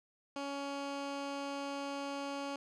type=tone with low-pass filter; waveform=15% pulse; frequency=280 Hz; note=C#4; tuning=18 cents sharp; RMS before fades=-40 dBFS; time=0.36-2.56 s; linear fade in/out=2 ms; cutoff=5900 Hz; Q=0.92; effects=none